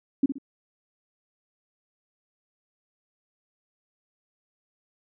sine tone with echo, 274.5 Hz, C#4, 17 cents flat, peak -16 dBFS, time 0.23-0.26 s, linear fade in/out 5 ms, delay 62 ms, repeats 2, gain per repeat -9 dB, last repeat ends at 0.384 s, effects none

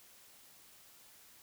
silence, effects white hiss -60 dBFS RMS until 1.42 s

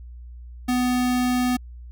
square tone, 249.1 Hz, B3, 15 cents sharp, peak -20 dBFS, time 0.68-1.57 s, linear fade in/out 10 ms, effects added 60 Hz sine -37 dBFS peak until 1.91 s

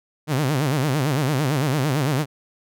sawtooth tone with vibrato, 140.7 Hz, C#3, 26 cents sharp, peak -15 dBFS, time 0.27-2.26 s, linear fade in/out 50 ms, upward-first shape sine, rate 8.9 Hz, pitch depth 190 cents each way, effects none

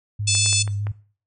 sine tone with vibrato, 102.4 Hz, G#2, 24 cents flat, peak -23 dBFS, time 0.19-0.92 s, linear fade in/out 10 ms, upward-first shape square, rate 4.9 Hz, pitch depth 21 cents each way
harmonic tone, 873 Hz, A5, 14 cents flat, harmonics 3 / 4 / 5 / 6 / 7 / 8 / 9 / 10, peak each -26 / -26 / -26 / -26 / -26 / -26 / -26 / -26 dBFS, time 0.27-0.63 s, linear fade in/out 10 ms
clicks, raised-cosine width 0.5 ms, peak -20 dBFS, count 5, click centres 0.351 / 0.461 / 0.529 / 0.677 / 0.869 s
effects noise-tail reverb RT60 0.4 s tail -18 dB re dry

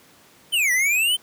square exponential two-way sweep, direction down then up, 3136 to 1923 to 3136 Hz, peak -18 dBFS, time 0.52-1.17 s, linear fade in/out 20 ms, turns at 0.72 s, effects pink hiss -52 dBFS RMS until 1.22 s + high-pass 150 Hz 12 dB/octave

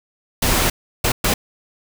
pink noise bursts at uneven times, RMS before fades -17 dBFS, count 3, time 0.42-0.7 / 1.04-1.12 / 1.24-1.34 s, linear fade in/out 5 ms, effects none

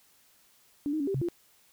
sine tone with pitch steps, 288.9 / 311.5 / 281.1 / 391.4 / 133.9 / 345 Hz, D4 / D#4 / C#4 / G4 / C3 / F4, -28 / +2 / +24 / -3 / +40 / -21 cents, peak -27 dBFS, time 0.86-1.286 s, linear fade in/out 0 ms, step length 71 ms, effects white hiss -63 dBFS RMS until 1.72 s

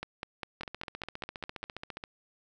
two click trains, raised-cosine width 0.3 ms, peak -20 / -23 dBFS, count 9 / 22, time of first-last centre 0.03-1.64 / 0.61-2.039 s, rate 4.97 / 14.7 Hz, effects none

